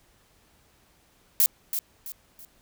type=noise with echo; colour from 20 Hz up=violet; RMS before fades=-19 dBFS; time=1.4-1.46 s; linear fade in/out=0 ms; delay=330 ms; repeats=3; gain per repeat=-9 dB; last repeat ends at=2.45 s; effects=pink hiss -62 dBFS RMS until 2.61 s